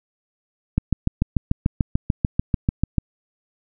click train, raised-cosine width 5 ms, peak -5 dBFS, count 16, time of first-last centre 0.78-2.983 s, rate 6.81 Hz, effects none

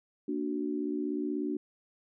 sine chord, Bb augmented, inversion none, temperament equal, 233.1 / 293.7 / 370 Hz, Bb3 / D4 / F#4, 0 / 0 / 0 cents, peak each -37 / -32 / -36 dBFS, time 0.28-1.57 s, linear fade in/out 5 ms, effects none

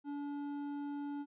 sine tone with hard clipping, 287.2 Hz, D4, 39 cents flat, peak -40 dBFS, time 0.04-1.26 s, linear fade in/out 50 ms, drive 8 dB, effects resampled to 8000 Hz

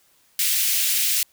white high-pass noise, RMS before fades -21 dBFS, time 0.39-1.23 s, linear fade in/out 2 ms, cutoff 2100 Hz, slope 24 dB/octave, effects white hiss -60 dBFS RMS until 1.32 s

